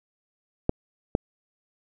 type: clicks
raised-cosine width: 2 ms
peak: -7 / -7 dBFS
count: 2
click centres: 0.694 / 1.151 s
effects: none